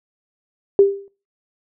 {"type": "tone with exponential decay", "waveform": "sine", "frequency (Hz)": 397.1, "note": "G4", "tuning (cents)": 22, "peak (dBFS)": -5, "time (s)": [0.79, 1.08], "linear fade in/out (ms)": 1, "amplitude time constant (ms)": 61, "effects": ["noise-tail reverb RT60 0.3 s tail -17 dB re dry"]}